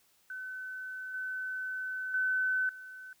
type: tone with level steps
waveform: sine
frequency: 1516 Hz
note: F#6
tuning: 42 cents sharp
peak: -38 / -34 / -27 / -44 dBFS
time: 0.3-3.13 s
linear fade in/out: 2 ms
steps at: 1.14 / 2.14 / 2.69 s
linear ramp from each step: 2 ms
effects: white hiss -68 dBFS RMS until 3.2 s